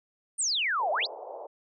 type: exponential two-way sweep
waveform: sine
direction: down then up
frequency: 9300 to 585 to 5270 Hz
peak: -25 dBFS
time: 0.38-1.07 s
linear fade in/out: 20 ms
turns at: 0.91 s
type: band-pass noise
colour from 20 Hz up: pink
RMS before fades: -41 dBFS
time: 0.79-1.47 s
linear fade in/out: 10 ms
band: 440 to 880 Hz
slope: 48 dB/octave
effects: none